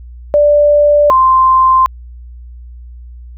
sine tone pair in turn, 587.3 / 1043.7 Hz, D5 / C6, 0 / -5 cents, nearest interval minor seventh, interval 995 cents, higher second, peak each -5 dBFS, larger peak neither, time 0.34-1.1 / 1.1-1.86 s, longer neither, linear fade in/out 0 ms, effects added 60 Hz sine -29 dBFS peak until 3.37 s

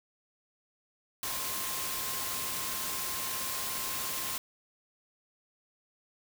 sine tone in noise, 1058 Hz, C6, 19 cents sharp, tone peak -44 dBFS, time 1.23-4.38 s, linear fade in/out 2 ms, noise white, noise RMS -35 dBFS, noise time 1.23-4.38 s, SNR -12 dB, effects none

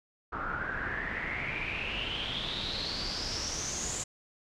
pink noise with low-pass filter sweep, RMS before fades -35 dBFS, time 0.32-4.04 s, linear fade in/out 10 ms, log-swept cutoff 1300 to 7400 Hz, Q 8.6, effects none

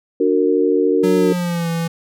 sine chord, D augmented, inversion none, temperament just, 293.7 / 367.1 / 458.9 Hz, D4 / F#4 / A#4, 0 / -14 / -27 cents, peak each -18 / -17 / -16 dBFS, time 0.2-1.33 s, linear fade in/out 5 ms
square tone with pitch glide, 185 to 166.73 Hz, F#3 to E3, 0 to +20 cents, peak -19 dBFS, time 1.03-1.88 s, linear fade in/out 10 ms, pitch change -180 cents, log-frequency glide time 1.17-1.69 s
effects none

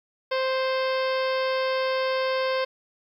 harmonic tone with a mistuned harmonic, 523.3 Hz, C5, in tune, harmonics 1 / 2 / 3 / 4 / 5 / 6 / 7 / 8 / 9 / 10, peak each -24 / -30 / -34 / -36 / -38 / -40 / -41 / -42 / -43 / -44 dBFS, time 0.31-2.65 s, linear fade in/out 10 ms, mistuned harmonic 8, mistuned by +69 cents, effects 10-bit

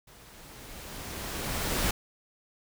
pink noise with level ramp, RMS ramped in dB -54 to -27 dBFS, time 0.07-1.91 s, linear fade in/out 5 ms, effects none

